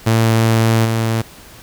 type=tone with level steps; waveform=sawtooth; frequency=113 Hz; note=A2; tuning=47 cents sharp; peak=-7 / -11 dBFS; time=0.06-1.22 s; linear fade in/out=10 ms; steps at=0.84 s; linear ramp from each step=20 ms; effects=pink hiss -40 dBFS RMS until 1.62 s

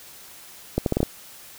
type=accelerating click train; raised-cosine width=2 ms; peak=-7 dBFS; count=6; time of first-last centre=0.78-1.03 s; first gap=82 ms; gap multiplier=0.75; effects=white hiss -45 dBFS RMS until 1.58 s

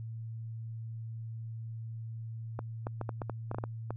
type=clicks; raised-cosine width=1 ms; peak=-22 dBFS; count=11; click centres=2.591 / 2.869 / 3.013 / 3.092 / 3.218 / 3.297 / 3.514 / 3.546 / 3.585 / 3.639 / 3.906 s; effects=added 113 Hz sine -38 dBFS peak until 3.96 s

